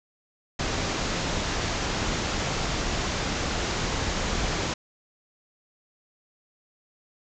pink low-pass noise, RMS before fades -28 dBFS, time 0.59-4.74 s, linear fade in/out 5 ms, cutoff 7300 Hz, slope 96 dB/octave, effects none

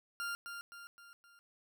40% pulse tone with echo, 1396.9 Hz, F6, in tune, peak -36 dBFS, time 0.2-0.35 s, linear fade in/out 0 ms, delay 260 ms, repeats 4, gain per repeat -6 dB, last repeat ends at 1.39 s, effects none

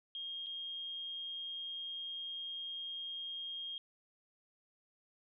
sine tone with dropouts, 3235 Hz, G#7, 46 cents flat, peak -40 dBFS, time 0.15-3.78 s, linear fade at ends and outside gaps 1 ms, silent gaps 0.462-0.467 s, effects none

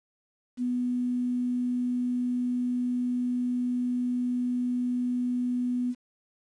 sine tone with quantisation, 246.9 Hz, B3, in tune, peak -25 dBFS, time 0.57-5.95 s, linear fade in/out 50 ms, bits 9, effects resampled to 22050 Hz

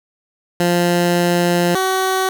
15% pulse tone pair in turn, 174.61 / 377.8 Hz, F3 / F#4, 0 / +36 cents, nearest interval octave + minor second, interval 1336 cents, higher second, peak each -7 / -9 dBFS, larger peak first, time 0.6-1.75 / 1.75-2.29 s, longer first, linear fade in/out 2 ms, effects none

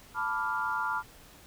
sine chord, B half-diminished seventh, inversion third, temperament equal, 880 / 987.8 / 1174.7 / 1396.9 Hz, A5 / B5 / D6 / F6, 0 / 0 / 0 / 0 cents, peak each -35 / -34 / -36 / -32 dBFS, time 0.14-1.03 s, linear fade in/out 50 ms, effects pink hiss -54 dBFS RMS until 1.46 s

